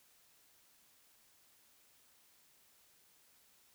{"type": "silence", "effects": ["white hiss -68 dBFS RMS until 3.74 s"]}